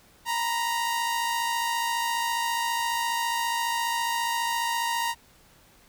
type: tone pair together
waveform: sawtooth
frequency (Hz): 932.3 / 987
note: A#5 / B5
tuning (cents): 0 / -1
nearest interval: minor second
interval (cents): 99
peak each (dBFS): -22 / -30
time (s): 0.25-5.15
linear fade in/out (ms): 50
effects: pink hiss -57 dBFS RMS until 5.88 s